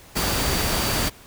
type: tone in noise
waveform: sine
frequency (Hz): 4634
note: D8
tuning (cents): -24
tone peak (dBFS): -32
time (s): 0.15-1.1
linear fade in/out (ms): 20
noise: pink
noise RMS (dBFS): -23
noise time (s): 0.15-1.1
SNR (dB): -12
effects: pink hiss -47 dBFS RMS until 1.26 s